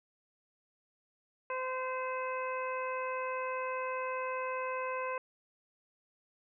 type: harmonic tone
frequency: 515 Hz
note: C5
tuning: 28 cents flat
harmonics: 1 / 2 / 3 / 4 / 5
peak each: -37 / -37 / -44 / -47 / -44 dBFS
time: 1.5-5.18 s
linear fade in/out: 2 ms
effects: none